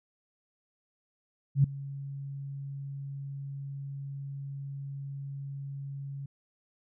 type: tone with ADSR envelope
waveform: sine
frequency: 138.9 Hz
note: C#3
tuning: 4 cents sharp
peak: -16 dBFS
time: 1.55-6.26 s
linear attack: 90 ms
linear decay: 4 ms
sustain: -20 dB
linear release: 5 ms
effects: none